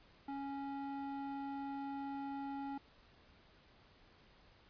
square tone with band-pass filter, 277.2 Hz, C#4, in tune, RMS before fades -43 dBFS, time 0.28-2.78 s, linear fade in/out 5 ms, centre 590 Hz, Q 4.2, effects pink hiss -65 dBFS RMS until 4.69 s + resampled to 11025 Hz

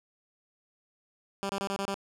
10% pulse tone bursts, 197.2 Hz, G3, 11 cents sharp, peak -22 dBFS, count 6, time 1.43-1.942 s, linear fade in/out 0 ms, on 62 ms, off 28 ms, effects low-pass 9000 Hz 12 dB/octave + 8-bit

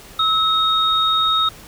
sine tone pair together, 1293 / 3730 Hz, E6 / A#7, -34 / 0 cents, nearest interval octave + tritone, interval 1834 cents, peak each -17 dBFS, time 0.19-1.49 s, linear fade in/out 5 ms, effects pink hiss -41 dBFS RMS until 1.67 s

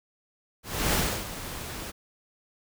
pink noise with ADSR envelope, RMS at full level -24 dBFS, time 0.63-1.92 s, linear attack 300 ms, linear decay 310 ms, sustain -13 dB, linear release 24 ms, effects none

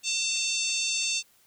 harmonic tone with a mistuned harmonic, 897 Hz, A5, 33 cents sharp, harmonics 3 / 4 / 5 / 6 / 7 / 8 / 9, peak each -31 / -33 / -33 / -37 / -32 / -36 / -37 dBFS, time 0.03-1.23 s, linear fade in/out 50 ms, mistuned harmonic 6, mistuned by +18 cents, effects white hiss -62 dBFS RMS until 1.46 s

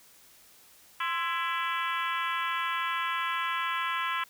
harmonic tone with a mistuned harmonic, 333 Hz, E4, 18 cents sharp, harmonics 3 / 4 / 5 / 6 / 7 / 8 / 9 / 10, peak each -32 / -34 / -36 / -38 / -39 / -40 / -41 / -42 dBFS, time 1-4.24 s, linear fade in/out 5 ms, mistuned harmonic 3, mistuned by +74 cents, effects white hiss -57 dBFS RMS until 4.29 s

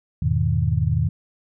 sine chord, E major seventh, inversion none, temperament equal, 82.41 / 103.83 / 123.47 / 155.56 Hz, E2 / G#2 / B2 / D#3, 0 / 0 / 0 / 0 cents, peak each -23 dBFS, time 0.22-1.09 s, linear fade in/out 5 ms, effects none

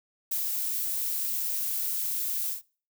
violet noise with ADSR envelope, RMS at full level -28 dBFS, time 0.31-2.62 s, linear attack 9 ms, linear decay 87 ms, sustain -2 dB, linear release 130 ms, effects noise-tail reverb RT60 0.4 s tail -23 dB re dry

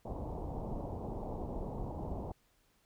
pink low-pass noise, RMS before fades -40 dBFS, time 0.05-2.32 s, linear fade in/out 5 ms, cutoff 930 Hz, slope 48 dB/octave, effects pink hiss -72 dBFS RMS until 2.85 s

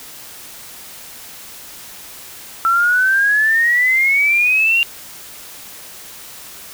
sine exponential sweep, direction up, 1332 to 2794 Hz, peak -11 dBFS, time 2.65-4.83 s, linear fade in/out 0 ms, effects white hiss -36 dBFS RMS until 6.73 s

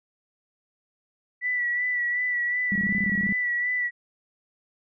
sine tone with vibrato, 1960 Hz, B6, 14 cents flat, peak -23 dBFS, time 1.41-3.91 s, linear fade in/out 50 ms, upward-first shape sine, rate 2.7 Hz, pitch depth 31 cents each way
sine tone bursts, 199.5 Hz, G3, 31 cents sharp, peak -24 dBFS, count 11, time 2.72-3.325 s, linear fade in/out 0 ms, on 35 ms, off 22 ms
effects none

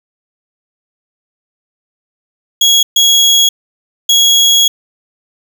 30% pulse tone bursts at uneven times, 3322 Hz, G#7, in tune, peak -3 dBFS, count 3, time 2.61-2.83 / 2.96-3.49 / 4.09-4.68 s, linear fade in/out 5 ms, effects none

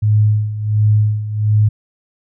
sine tone with tremolo, 106.3 Hz, G#2, 41 cents sharp, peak -8 dBFS, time 0.02-1.69 s, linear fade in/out 10 ms, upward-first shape sine, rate 1.4 Hz, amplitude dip 75%, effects none

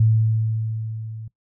sine tone with level ramp, 110.7 Hz, A2, 11 cents sharp, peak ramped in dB -12 to -32 dBFS, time 0-1.28 s, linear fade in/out 5 ms, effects noise-tail reverb RT60 0.1 s tail -20 dB re dry

